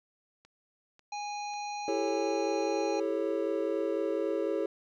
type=click train; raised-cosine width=0.2 ms; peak=-39 dBFS; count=5; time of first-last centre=0.45-2.624 s; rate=1.84 Hz
type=harmonic tone; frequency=825 Hz; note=G#5; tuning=12 cents flat; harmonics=1 / 3 / 5 / 7 / 8; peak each=-35 / -44 / -46 / -50 / -54 dBFS; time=1.12-3 s; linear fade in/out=5 ms
type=chord; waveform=triangle; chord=A dominant seventh; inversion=second; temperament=just; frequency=330 / 396 / 440 / 550 Hz; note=E4 / G4 / A4 / C#5; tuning=+2 / +18 / 0 / -14 cents; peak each=-32 dBFS; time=1.88-4.66 s; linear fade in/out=2 ms
effects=none